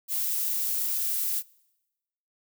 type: noise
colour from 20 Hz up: violet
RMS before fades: -28 dBFS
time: 0.08-1.43 s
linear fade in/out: 50 ms
effects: noise-tail reverb RT60 1.0 s tail -25 dB re dry